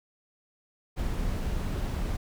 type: noise with ADSR envelope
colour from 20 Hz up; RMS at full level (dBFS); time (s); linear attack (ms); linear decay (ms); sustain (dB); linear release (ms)
brown; -28; 0.96-2.17; 36; 20; -2; 10
effects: none